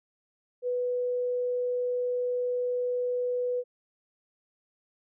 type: tone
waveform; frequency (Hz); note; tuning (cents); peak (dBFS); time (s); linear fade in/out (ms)
sine; 493.9; B4; 0; -26; 0.62-3.64; 50
effects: none